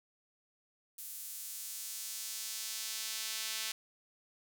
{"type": "tone with high-pass filter sweep", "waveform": "sawtooth", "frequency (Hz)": 220, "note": "A3", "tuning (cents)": 0, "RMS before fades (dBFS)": -41, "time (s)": [0.98, 3.72], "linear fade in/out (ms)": 5, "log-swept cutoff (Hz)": [11000, 3200], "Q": 0.82, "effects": []}